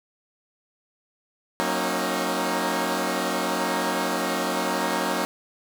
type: chord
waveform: 10% pulse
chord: D# minor seventh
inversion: first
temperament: equal with one note detuned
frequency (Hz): 185 / 233.1 / 271.8 / 311.1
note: F#3 / A#3 / C#4 / D#4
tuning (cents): 0 / 0 / -34 / 0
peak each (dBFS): -21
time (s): 1.6-5.25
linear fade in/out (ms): 0
effects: none